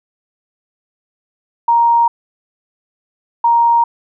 sine tone pair in turn, 936 / 936 Hz, A#5 / A#5, +7 / +7 cents, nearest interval unison, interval 0 cents, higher neither, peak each -8 dBFS, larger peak neither, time 1.68-2.08 / 3.44-3.84 s, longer neither, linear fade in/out 5 ms, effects none

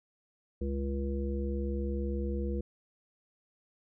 harmonic tone, 68.9 Hz, C#2, 10 cents flat, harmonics 1 / 3 / 5 / 7, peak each -32 / -37 / -39 / -40 dBFS, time 0.61-2.61 s, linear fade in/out 5 ms, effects none

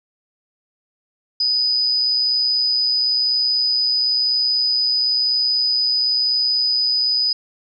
sine tone with amplitude modulation, 4982 Hz, D#8, 1 cent sharp, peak -14 dBFS, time 1.4-7.33 s, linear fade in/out 5 ms, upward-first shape sine, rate 121 Hz, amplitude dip 30%, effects none

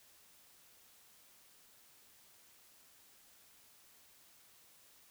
silence, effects white hiss -64 dBFS RMS until 5.1 s

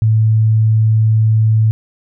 sine tone, 110 Hz, A2, in tune, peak -8 dBFS, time 0.02-1.71 s, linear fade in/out 0 ms, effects none

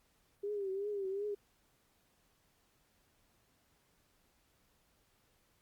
sine tone with vibrato, 398.3 Hz, G4, 28 cents sharp, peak -35 dBFS, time 0.43-1.35 s, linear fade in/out 10 ms, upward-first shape triangle, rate 2.7 Hz, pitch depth 98 cents each way, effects pink hiss -73 dBFS RMS until 5.61 s + Opus 48 kbps

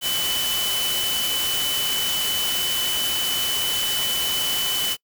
sine tone in noise, 3001 Hz, F#7, 24 cents sharp, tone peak -23 dBFS, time 0.01-4.97 s, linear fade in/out 50 ms, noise white, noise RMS -26 dBFS, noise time 0.01-4.97 s, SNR 0 dB, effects noise-tail reverb RT60 0.1 s tail -25 dB re dry

